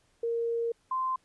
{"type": "tone pair in turn", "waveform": "sine", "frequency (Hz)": [464.7, 1039.3], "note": ["A#4", "C6"], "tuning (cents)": [-5, -12], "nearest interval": "octave + major second", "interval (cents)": 1393, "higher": "second", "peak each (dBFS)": -27, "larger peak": "neither", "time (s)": [[0.23, 0.72], [0.91, 1.16]], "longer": "first", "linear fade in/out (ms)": 5, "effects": ["pink hiss -69 dBFS RMS until 1.24 s", "resampled to 24000 Hz"]}